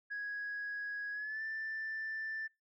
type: tone with pitch glide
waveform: sine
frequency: 1661.2 to 1770.2 Hz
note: G#6 to A6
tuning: 0 to +10 cents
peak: -36 dBFS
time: 0.1-2.48 s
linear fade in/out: 20 ms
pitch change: +110 cents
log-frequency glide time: 1.12-1.42 s
effects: noise-tail reverb RT60 0.2 s tail -23 dB re dry + tanh soft clip ceiling -34 dBFS